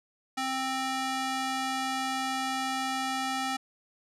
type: tone with high-pass filter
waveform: square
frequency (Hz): 263.1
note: C4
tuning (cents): +10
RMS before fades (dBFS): -31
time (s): 0.37-3.57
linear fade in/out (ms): 10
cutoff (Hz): 600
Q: 0.74
effects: low-pass 9000 Hz 12 dB/octave